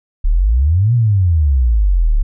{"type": "exponential two-way sweep", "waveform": "sine", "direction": "up then down", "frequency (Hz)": [33.81, 123.47, 33.81], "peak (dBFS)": -9, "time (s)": [0.24, 2.23], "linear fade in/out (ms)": 10, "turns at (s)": 0.94, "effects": []}